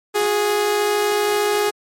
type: tone pair together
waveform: sawtooth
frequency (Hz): 362.2 / 415.3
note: F#4 / G#4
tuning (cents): -37 / 0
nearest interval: major second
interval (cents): 237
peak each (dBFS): -22 / -13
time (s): 0.14-1.71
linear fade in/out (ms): 20
effects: MP3 64 kbps